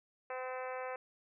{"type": "harmonic tone with a mistuned harmonic", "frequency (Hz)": 256.3, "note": "C4", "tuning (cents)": -36, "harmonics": [2, 3, 4, 5, 6, 7, 8, 9, 10], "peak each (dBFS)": [-41, -45, -47, -49, -51, -52, -53, -54, -55], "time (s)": [0.3, 0.96], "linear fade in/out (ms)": 2, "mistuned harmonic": 10, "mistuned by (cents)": 40, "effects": []}